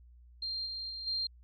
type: tone with level steps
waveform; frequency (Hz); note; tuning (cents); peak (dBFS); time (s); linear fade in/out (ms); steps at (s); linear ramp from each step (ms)
sine; 4186; C8; 0; -34 / -37 / -39 / -31; 0.42-1.27; 5; 0.65 / 0.89 / 1.06; 20
effects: added 60 Hz sine -54 dBFS peak until 1.43 s + AAC 48 kbps